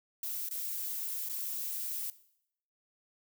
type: noise with dropouts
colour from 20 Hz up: violet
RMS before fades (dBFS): -37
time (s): 0.23-2.1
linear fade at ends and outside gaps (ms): 2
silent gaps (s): 0.488-0.51 / 1.288-1.296
effects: noise-tail reverb RT60 0.7 s tail -17 dB re dry